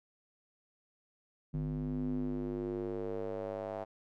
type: tone with band-pass filter sweep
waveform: square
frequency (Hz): 50.5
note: G#1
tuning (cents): -48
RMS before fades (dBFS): -37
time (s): 1.53-3.85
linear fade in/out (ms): 20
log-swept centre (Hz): 180 to 680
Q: 3.7
effects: none